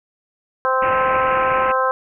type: harmonic tone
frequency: 260.5 Hz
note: C4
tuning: 7 cents flat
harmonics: 2 / 3 / 4 / 5 / 6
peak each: -20 / -26 / -19 / -22 / -26 dBFS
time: 0.65-1.91 s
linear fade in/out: 0 ms
type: low-pass noise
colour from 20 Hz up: white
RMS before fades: -27 dBFS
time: 0.82-1.72 s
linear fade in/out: 5 ms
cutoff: 2700 Hz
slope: 96 dB/octave
effects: none